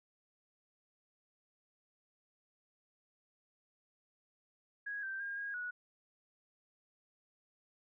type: tone with pitch steps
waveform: sine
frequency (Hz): 1654 / 1564 / 1615 / 1635 / 1464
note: G#6 / G6 / G#6 / G#6 / F#6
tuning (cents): -8 / -4 / -49 / -28 / -19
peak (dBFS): -38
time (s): 4.86-5.71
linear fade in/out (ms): 10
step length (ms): 170
effects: none